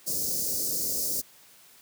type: band-stop noise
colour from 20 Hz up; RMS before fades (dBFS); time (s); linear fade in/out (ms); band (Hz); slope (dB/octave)
white; -29; 0.06-1.22; 20; 590 to 4700; 48
effects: white hiss -55 dBFS RMS until 1.81 s + high-pass 80 Hz 12 dB/octave